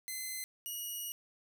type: tone pair in turn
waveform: 5% pulse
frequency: 2052 / 2902 Hz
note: C7 / F#7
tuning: -34 / -34 cents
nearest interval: tritone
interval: 600 cents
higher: second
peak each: -28 / -30 dBFS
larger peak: first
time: 0.08-0.44 / 0.66-1.12 s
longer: second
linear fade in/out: 0 ms
effects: none